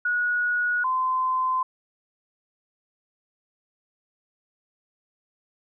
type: tone pair in turn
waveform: sine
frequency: 1457 / 1030.3 Hz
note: F#6 / C6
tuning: -27 / -27 cents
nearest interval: tritone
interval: 600 cents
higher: first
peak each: -21 / -21 dBFS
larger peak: neither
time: 0.05-0.84 / 0.84-1.63 s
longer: neither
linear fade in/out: 5 ms
effects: none